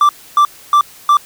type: tone bursts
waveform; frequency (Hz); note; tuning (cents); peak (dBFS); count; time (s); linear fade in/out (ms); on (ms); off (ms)
triangle; 1173; D6; -2; -4; 4; 0.01-1.17; 2; 80; 280
effects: white hiss -40 dBFS RMS until 1.25 s